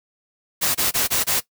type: noise bursts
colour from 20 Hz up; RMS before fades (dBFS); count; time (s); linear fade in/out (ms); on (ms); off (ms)
white; -20; 5; 0.61-1.406; 20; 140; 24
effects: noise-tail reverb RT60 0.1 s tail -18 dB re dry